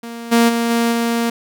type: tone with level steps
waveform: sawtooth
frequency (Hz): 233.1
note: A#3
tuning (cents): 0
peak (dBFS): -24 / -6 / -12 / -10 / -12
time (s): 0.03-1.3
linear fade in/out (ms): 5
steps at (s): 0.31 / 0.48 / 0.69 / 0.91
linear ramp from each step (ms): 20
effects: none